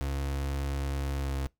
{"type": "tone with pitch glide", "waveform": "35% pulse", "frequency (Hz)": [69.3, 68.11], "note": ["C#2", "C#2"], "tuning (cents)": [0, -30], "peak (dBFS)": -28, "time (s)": [0.01, 1.47], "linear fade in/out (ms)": 0, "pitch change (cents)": -30, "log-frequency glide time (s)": [1.2, 1.3], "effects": ["noise-tail reverb RT60 0.2 s tail -24 dB re dry"]}